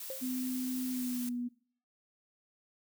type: noise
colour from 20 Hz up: blue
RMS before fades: -43 dBFS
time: 0-1.29 s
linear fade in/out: 2 ms
type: tone with exponential decay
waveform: sine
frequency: 530 Hz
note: C5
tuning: 22 cents sharp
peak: -35 dBFS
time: 0.1-0.28 s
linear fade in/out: 1 ms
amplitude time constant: 39 ms
type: tone with pitch glide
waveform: sine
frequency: 254.8 to 243.4 Hz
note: C4 to B3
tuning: -46 to -25 cents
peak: -33 dBFS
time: 0.21-1.49 s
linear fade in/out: 20 ms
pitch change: -79 cents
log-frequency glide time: 0.89-1.28 s
effects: noise-tail reverb RT60 0.5 s tail -20 dB re dry